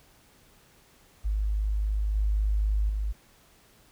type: tone with level steps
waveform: sine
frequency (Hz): 51.91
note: G#1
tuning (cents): 0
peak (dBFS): -24 / -22 / -26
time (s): 1.24-3.13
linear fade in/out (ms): 20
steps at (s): 2.15 / 2.89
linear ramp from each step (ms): 5
effects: pink hiss -59 dBFS RMS until 3.91 s